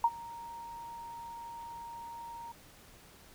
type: tone with ADSR envelope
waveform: sine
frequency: 932.3 Hz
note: A#5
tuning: in tune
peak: -20 dBFS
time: 0.04-2.52 s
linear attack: 3 ms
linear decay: 50 ms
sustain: -22 dB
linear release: 6 ms
effects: pink hiss -57 dBFS RMS until 3.34 s